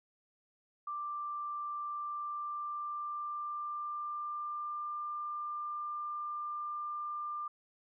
sine tone with pitch glide, 1180 to 1193.7 Hz, D6 to D6, +8 to +28 cents, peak -36 dBFS, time 0.87-7.48 s, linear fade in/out 5 ms, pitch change +20 cents, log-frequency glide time 1.8-4.94 s, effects none

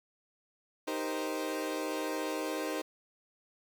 30% pulse chord, C minor seventh, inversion first, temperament equal, 311.1 / 392 / 466.2 / 523.3 Hz, Eb4 / G4 / Bb4 / C5, 0 / 0 / 0 / 0 cents, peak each -34 / -38 / -38 / -36 dBFS, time 0.87-2.82 s, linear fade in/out 10 ms, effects 10-bit

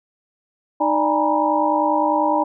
sine tone cluster, 307.5 / 591 / 820 / 923 / 973 Hz, D#4 / D5 / G#5 / A#5 / B5, -20 / +11 / -22 / -17 / -26 cents, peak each -22 dBFS, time 0.8-2.44 s, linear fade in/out 10 ms, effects none

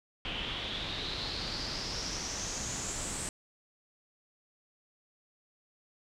pink noise with low-pass filter sweep, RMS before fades -37 dBFS, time 0.25-3.29 s, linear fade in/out 0 ms, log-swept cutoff 3000 to 8300 Hz, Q 5.9, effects none

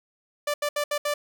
sawtooth tone bursts at uneven times, 587.3 Hz, D5, in tune, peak -20 dBFS, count 5, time 0.47-0.54 / 0.62-0.69 / 0.76-0.84 / 0.91-0.98 / 1.05-1.14 s, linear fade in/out 5 ms, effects none

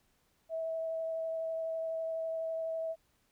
sine tone with vibrato, 650 Hz, E5, 24 cents flat, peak -33 dBFS, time 0.49-2.96 s, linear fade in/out 50 ms, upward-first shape sine, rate 12 Hz, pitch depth 9 cents each way, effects pink hiss -73 dBFS RMS until 3.31 s

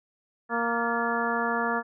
harmonic tone with a mistuned harmonic, 233.1 Hz, A#3, in tune, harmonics 1 / 2 / 3 / 4 / 5 / 6 / 7, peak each -32 / -32 / -32 / -32 / -32 / -32 / -32 dBFS, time 0.49-1.83 s, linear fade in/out 50 ms, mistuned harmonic 7, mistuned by +81 cents, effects none

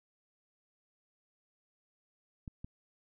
clicks, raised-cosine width 5 ms, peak -30 dBFS, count 2, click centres 2.478 / 2.645 s, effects none

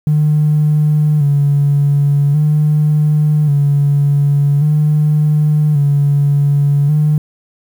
triangle tone with vibrato, 146.83 Hz, D3, in tune, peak -5 dBFS, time 0.07-7.18 s, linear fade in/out 2 ms, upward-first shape square, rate 0.44 Hz, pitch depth 48 cents each way, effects tanh soft clip ceiling -6 dBFS + 7-bit

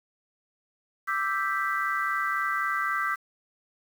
sine chord, E minor seventh, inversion third, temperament equal, 1174.7 / 1318.5 / 1568 / 1975.5 Hz, D6 / E6 / G6 / B6, 0 / 0 / 0 / 0 cents, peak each -30 / -31 / -30 / -32 dBFS, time 1.07-3.16 s, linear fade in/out 20 ms, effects 8-bit

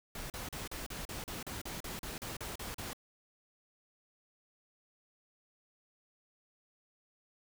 pink noise bursts, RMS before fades -42 dBFS, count 15, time 0.15-2.932 s, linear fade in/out 2 ms, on 150 ms, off 38 ms, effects none

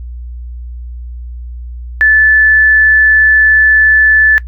sine tone, 1743 Hz, A6, 17 cents flat, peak -4 dBFS, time 2.01-4.38 s, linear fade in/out 0 ms, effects noise-tail reverb RT60 0.1 s tail -19 dB re dry + added 60 Hz sine -22 dBFS peak until 4.47 s

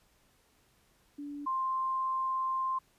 sine tone pair in turn, 288.6 / 1049.5 Hz, D4 / C6, -30 / +5 cents, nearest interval octave + minor seventh, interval 2235 cents, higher second, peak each -38 / -29 dBFS, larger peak second, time 1.18-1.46 / 1.46-2.79 s, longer second, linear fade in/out 10 ms, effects pink hiss -68 dBFS RMS until 2.98 s + resampled to 32000 Hz

